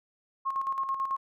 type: tone with tremolo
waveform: sine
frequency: 1079 Hz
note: C#6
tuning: 47 cents flat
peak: -26 dBFS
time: 0.45-1.17 s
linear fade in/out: 20 ms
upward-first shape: square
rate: 9.1 Hz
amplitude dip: 55%
effects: none